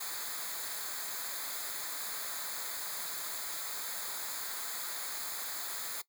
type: noise with comb filter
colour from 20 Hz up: white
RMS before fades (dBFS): -39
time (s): 0-6.02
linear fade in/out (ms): 10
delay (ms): 0.35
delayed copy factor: -0.8
effects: noise-tail reverb RT60 0.1 s tail -19 dB re dry